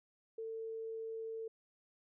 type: tone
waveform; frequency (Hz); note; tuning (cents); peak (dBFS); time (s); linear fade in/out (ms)
sine; 448.1; A4; +32; -40; 0.38-1.48; 5
effects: none